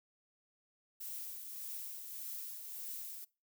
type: noise with tremolo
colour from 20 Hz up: violet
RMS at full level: -43 dBFS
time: 1-3.25 s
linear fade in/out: 10 ms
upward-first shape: triangle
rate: 1.7 Hz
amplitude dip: 45%
effects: noise-tail reverb RT60 0.3 s tail -23 dB re dry